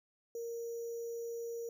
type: tone with sample-and-hold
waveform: sine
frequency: 466.2 Hz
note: A#4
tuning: in tune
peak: -38 dBFS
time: 0.35-1.69 s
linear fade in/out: 2 ms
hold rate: 6300 Hz
effects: none